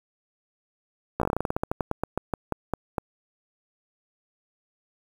slowing click train, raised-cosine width 1 ms, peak -11 dBFS, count 22, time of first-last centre 1.2-2.982 s, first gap 15 ms, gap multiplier 1.15, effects 7-bit

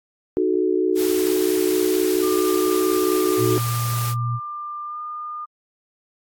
sine chord, D# diminished, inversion none, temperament equal with one note detuned, 311.1 / 370 / 434.4 Hz, D#4 / F#4 / A4, 0 / 0 / -22 cents, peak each -23 / -19 / -24 dBFS, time 0.37-3.58 s, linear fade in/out 0 ms
white noise, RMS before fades -30 dBFS, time 0.95-4.15 s, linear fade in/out 50 ms
sine tone with pitch glide, 1193 to 1213.2 Hz, D6 to D#6, +27 to -44 cents, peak -28 dBFS, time 2.22-5.46 s, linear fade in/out 20 ms, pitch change +29 cents, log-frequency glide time 4.85-5 s
sine tone, 118 Hz, A#2, 22 cents sharp, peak -21 dBFS, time 3.37-4.4 s, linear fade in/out 50 ms
effects AAC 64 kbps

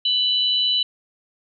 sine tone pair together, 2984 / 3965 Hz, F#7 / B7, +14 / +6 cents, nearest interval perfect fourth, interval 492 cents, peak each -19 / -21 dBFS, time 0.05-0.83 s, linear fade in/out 5 ms, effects none

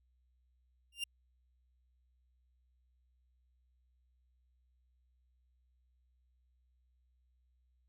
40% pulse tone with exponential growth, 2794 Hz, F7, in tune, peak -31 dBFS, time 0.92-1.04 s, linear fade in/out 5 ms, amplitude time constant 25 ms, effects added 62 Hz sine -70 dBFS peak until 7.88 s

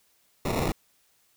pink noise with sample-and-hold, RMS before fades -27 dBFS, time 0.45-0.72 s, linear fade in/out 5 ms, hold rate 1575 Hz, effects white hiss -66 dBFS RMS until 1.36 s

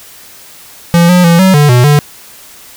square tone with pitch steps, 170.9 / 179.2 / 169.3 / 189.1 / 147.1 / 123.2 / 146.8 Hz, F3 / F3 / E3 / F#3 / D3 / B2 / D3, -37 / +45 / +46 / +38 / +3 / -4 / 0 cents, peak -4 dBFS, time 0.94-1.99 s, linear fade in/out 0 ms, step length 150 ms, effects white hiss -35 dBFS RMS until 2.76 s

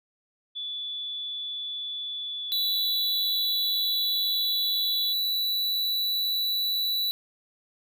sine tone with pitch glide, 3456 to 3430 Hz, A7 to A7, -32 to -45 cents, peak -31 dBFS, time 0.55-5.14 s, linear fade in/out 20 ms, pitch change -13 cents, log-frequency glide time 2.11-3.57 s
square tone, 3951 Hz, B7, in tune, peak -25 dBFS, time 2.52-7.11 s, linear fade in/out 0 ms
effects none

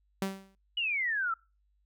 sawtooth tone with exponential decay, 193.4 Hz, G3, 23 cents flat, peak -23 dBFS, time 0.22-0.55 s, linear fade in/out 2 ms, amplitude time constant 70 ms
sine exponential sweep, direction down, 2960 to 1300 Hz, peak -28 dBFS, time 0.77-1.34 s, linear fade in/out 5 ms
effects noise-tail reverb RT60 0.3 s tail -25 dB re dry + added 50 Hz sine -68 dBFS peak until 1.85 s

